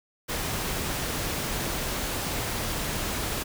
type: noise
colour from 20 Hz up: pink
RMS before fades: -30 dBFS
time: 0.28-3.44 s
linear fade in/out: 20 ms
effects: none